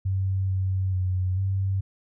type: tone with pitch steps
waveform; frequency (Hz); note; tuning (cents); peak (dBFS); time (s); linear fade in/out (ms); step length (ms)
sine; 95.6 / 94.6 / 92.3 / 96.5; G2 / F#2 / F#2 / G2; -43 / +39 / -4 / -27; -22; 0.05-1.81; 10; 440
effects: none